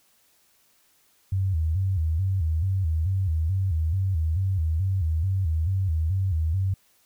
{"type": "tone with vibrato", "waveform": "sine", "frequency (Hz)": 87.31, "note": "F2", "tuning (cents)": 0, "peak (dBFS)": -21, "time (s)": [1.32, 6.74], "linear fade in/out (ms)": 5, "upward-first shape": "square", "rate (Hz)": 2.3, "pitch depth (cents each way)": 160, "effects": ["white hiss -63 dBFS RMS until 7.05 s"]}